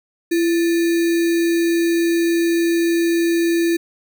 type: tone with sample-and-hold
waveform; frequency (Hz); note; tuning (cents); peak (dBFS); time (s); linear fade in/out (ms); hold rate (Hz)
sine; 336.6; E4; +36; -14; 0.31-3.77; 10; 2100
effects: none